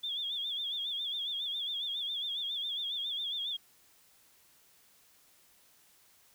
sine tone with vibrato, 3427 Hz, A7, 46 cents flat, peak -33 dBFS, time 0.03-3.57 s, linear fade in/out 10 ms, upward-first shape sine, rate 7.3 Hz, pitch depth 96 cents each way, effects white hiss -64 dBFS RMS until 6.34 s

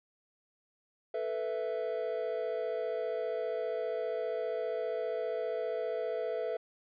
triangle chord, A suspended second, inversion none, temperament just, 440 / 495 / 660 Hz, A4 / B4 / E5, 0 / +4 / +2 cents, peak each -34 dBFS, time 1.14-6.57 s, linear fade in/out 5 ms, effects tanh soft clip ceiling -22 dBFS + resampled to 11025 Hz

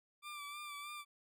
20% pulse tone with vibrato, 1174.7 Hz, D6, in tune, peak -40 dBFS, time 0.22-1.05 s, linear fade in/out 50 ms, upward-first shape sine, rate 3.2 Hz, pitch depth 36 cents each way, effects none

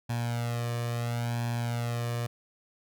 sawtooth tone with flanger, 118.6 Hz, A#2, 30 cents sharp, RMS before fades -31 dBFS, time 0.09-2.27 s, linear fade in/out 10 ms, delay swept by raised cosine 1.2 to 1.71 ms, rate 0.73 Hz, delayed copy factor +0.9, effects none

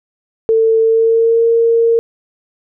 sine tone with pitch glide, 447.8 to 460.9 Hz, A4 to A#4, +30 to -20 cents, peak -8 dBFS, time 0.49-1.99 s, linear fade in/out 0 ms, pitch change +50 cents, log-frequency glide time 0.8-1.46 s, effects none

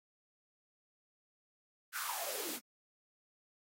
white noise with high-pass filter sweep, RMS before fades -40 dBFS, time 1.92-2.6 s, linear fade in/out 50 ms, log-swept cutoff 1600 to 240 Hz, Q 8.4, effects AAC 48 kbps

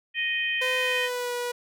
harmonic tone, 622.3 Hz, D#5, in tune, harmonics 3 / 4 / 5, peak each -28 / -28 / -31 dBFS, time 0.14-1.1 s, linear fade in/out 50 ms
sawtooth tone with pitch glide, 509 to 486.3 Hz, C5 to B4, -48 to -27 cents, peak -24 dBFS, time 0.61-1.52 s, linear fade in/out 10 ms, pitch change -79 cents, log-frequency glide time 0.77-1.33 s
effects none

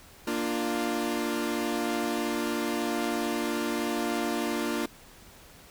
sawtooth chord, Bb major, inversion none, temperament equal with one note detuned, 233.1 / 296.2 / 349.2 Hz, Bb3 / D4 / F4, 0 / +15 / 0 cents, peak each -28 dBFS, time 0.27-4.86 s, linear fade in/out 5 ms, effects pink hiss -52 dBFS RMS until 5.7 s

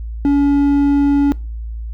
triangle tone, 283.5 Hz, C#4, 39 cents sharp, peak -8 dBFS, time 0.25-1.32 s, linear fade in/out 0 ms, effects noise-tail reverb RT60 0.3 s tail -22 dB re dry + added 56 Hz sine -23 dBFS peak until 1.93 s

